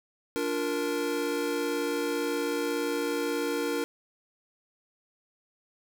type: chord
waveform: square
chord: Bb major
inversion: first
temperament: just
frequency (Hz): 291.4 / 349.6 / 466.2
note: D4 / F4 / Bb4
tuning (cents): -13 / +2 / 0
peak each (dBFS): -33 / -35 / -31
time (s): 0.36-3.84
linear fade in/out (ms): 0
effects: none